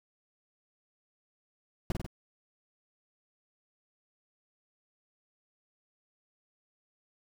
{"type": "noise with echo", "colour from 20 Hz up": "brown", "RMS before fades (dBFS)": -29, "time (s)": [1.9, 1.92], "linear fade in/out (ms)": 2, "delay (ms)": 48, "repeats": 3, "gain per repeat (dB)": -3, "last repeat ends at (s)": 2.064, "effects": []}